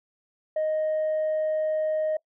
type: tone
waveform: sine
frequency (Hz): 622.3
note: D#5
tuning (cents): 0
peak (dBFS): -21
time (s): 0.56-2.17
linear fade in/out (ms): 5
effects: noise-tail reverb RT60 0.1 s tail -24 dB re dry + tanh soft clip ceiling -21 dBFS